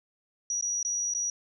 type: tone with dropouts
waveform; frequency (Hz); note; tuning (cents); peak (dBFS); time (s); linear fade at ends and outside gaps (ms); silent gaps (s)
sine; 5800; F#8; -35; -27; 0.5-1.3; 2; 0.611-0.624 / 0.829-0.849 / 1.138-1.148
effects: none